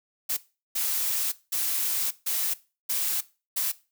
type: noise bursts at uneven times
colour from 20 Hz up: blue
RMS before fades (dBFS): -27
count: 6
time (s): 0.29-0.37 / 0.75-1.32 / 1.52-2.11 / 2.26-2.54 / 2.89-3.21 / 3.56-3.72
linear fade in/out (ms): 10
effects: noise-tail reverb RT60 0.3 s tail -18 dB re dry